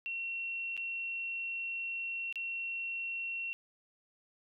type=tone with dropouts; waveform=sine; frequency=2725 Hz; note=F7; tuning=43 cents flat; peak=-35 dBFS; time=0.06-3.53 s; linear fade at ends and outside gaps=0 ms; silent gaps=0.767-0.776 / 2.326-2.357 s; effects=none